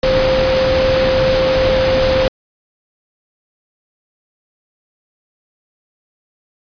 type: tone in noise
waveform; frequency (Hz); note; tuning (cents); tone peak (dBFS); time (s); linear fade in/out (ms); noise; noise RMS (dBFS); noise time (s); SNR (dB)
sine; 523.3; C5; 0; -12; 0.03-2.28; 2; pink; -18; 0.03-2.28; +3
effects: resampled to 11025 Hz